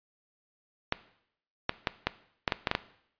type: clicks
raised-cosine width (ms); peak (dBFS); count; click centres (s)
0.3; -9; 9; 0.924 / 1.694 / 1.872 / 2.07 / 2.478 / 2.522 / 2.672 / 2.714 / 2.751
effects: noise-tail reverb RT60 0.7 s tail -17 dB re dry + resampled to 11025 Hz